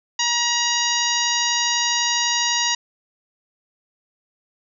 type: harmonic tone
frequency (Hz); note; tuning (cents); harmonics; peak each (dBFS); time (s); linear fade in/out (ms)
952; A#5; +36; 1 / 2 / 3 / 4 / 5 / 6 / 7; -26 / -26 / -26 / -26 / -26 / -26 / -26; 0.19-2.75; 5
effects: none